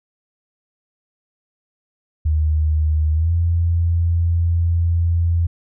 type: tone with pitch glide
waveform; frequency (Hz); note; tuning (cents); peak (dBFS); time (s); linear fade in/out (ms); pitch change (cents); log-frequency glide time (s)
sine; 77.3 to 84.78; D#2 to E2; -11 to +49; -14; 2.25-5.47; 10; +160; 3.13-3.32
effects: none